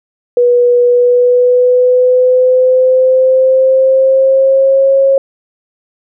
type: tone with pitch glide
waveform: sine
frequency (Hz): 486.6 to 543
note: B4 to C#5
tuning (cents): -26 to -36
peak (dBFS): -5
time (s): 0.37-5.18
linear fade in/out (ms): 2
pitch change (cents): +190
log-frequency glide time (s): 0.83-4.93
effects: none